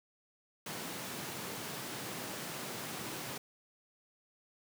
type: high-pass noise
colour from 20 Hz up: pink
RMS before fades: -42 dBFS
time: 0.66-3.38 s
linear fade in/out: 5 ms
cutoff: 130 Hz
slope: 24 dB/octave
effects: none